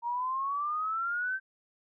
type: exponential sweep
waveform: sine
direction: up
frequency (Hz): 934 to 1565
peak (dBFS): -29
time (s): 0.02-1.4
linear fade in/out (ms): 50
effects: none